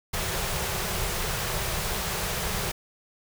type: band-stop noise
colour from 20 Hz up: pink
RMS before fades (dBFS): -29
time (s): 0.13-2.72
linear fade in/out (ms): 10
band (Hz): 210 to 350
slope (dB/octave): 96
effects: none